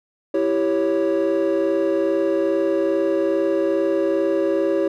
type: chord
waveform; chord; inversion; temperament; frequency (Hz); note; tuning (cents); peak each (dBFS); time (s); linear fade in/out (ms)
triangle; C# diminished; first; equal; 329.6 / 392 / 554.4; E4 / G4 / C#5; 0 / 0 / 0; -19; 0.34-4.88; 5
effects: tanh soft clip ceiling -9 dBFS